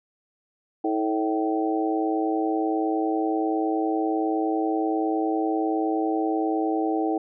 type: harmonic tone with a mistuned harmonic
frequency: 110 Hz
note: A2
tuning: in tune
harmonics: 3 / 4 / 5 / 6 / 7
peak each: -24 / -29 / -35 / -34 / -28 dBFS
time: 0.84-7.18 s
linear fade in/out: 5 ms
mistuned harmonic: 3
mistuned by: -46 cents
effects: none